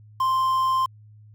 triangle tone with quantisation, 1046.5 Hz, C6, in tune, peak -17 dBFS, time 0.2-0.86 s, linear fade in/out 5 ms, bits 7, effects added 106 Hz sine -46 dBFS peak until 1.34 s

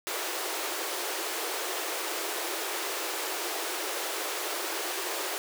pink high-pass noise, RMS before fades -33 dBFS, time 0.07-5.38 s, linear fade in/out 0 ms, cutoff 320 Hz, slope 96 dB/octave, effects none

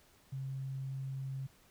sine tone, 134.2 Hz, C3, 44 cents sharp, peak -37 dBFS, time 0.32-1.47 s, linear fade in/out 10 ms, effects pink hiss -65 dBFS RMS until 1.7 s

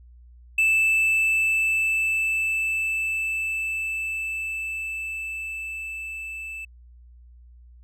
triangle tone with level ramp, 2637 Hz, E7, in tune, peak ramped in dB -15 to -31 dBFS, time 0.58-6.65 s, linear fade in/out 5 ms, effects added 60 Hz sine -46 dBFS peak until 7.83 s

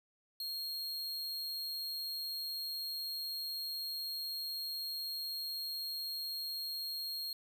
45% pulse tone, 4252 Hz, C8, 27 cents sharp, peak -37 dBFS, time 0.4-7.33 s, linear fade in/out 2 ms, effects none

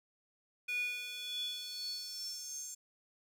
square tone with high-pass filter sweep, 490 Hz, B4, 14 cents flat, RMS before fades -41 dBFS, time 0.68-2.75 s, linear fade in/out 10 ms, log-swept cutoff 2300 to 7000 Hz, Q 10, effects none

